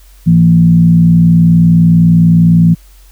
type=tone with frequency modulation; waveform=sine; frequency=167.8 Hz; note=E3; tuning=31 cents sharp; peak=-3 dBFS; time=0.26-2.75 s; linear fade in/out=20 ms; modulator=59.8 Hz; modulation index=0.6; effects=added 46 Hz sine -37 dBFS peak until 3.11 s + white hiss -47 dBFS RMS until 3.11 s